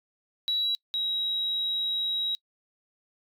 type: tone pair in turn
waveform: sine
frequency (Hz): 3901 / 3841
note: B7 / B7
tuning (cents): -22 / -49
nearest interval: unison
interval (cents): 27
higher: first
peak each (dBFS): -23 / -25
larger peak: first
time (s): 0.48-0.75 / 0.94-2.35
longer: second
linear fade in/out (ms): 0
effects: noise-tail reverb RT60 0.1 s tail -26 dB re dry + tanh soft clip ceiling -20 dBFS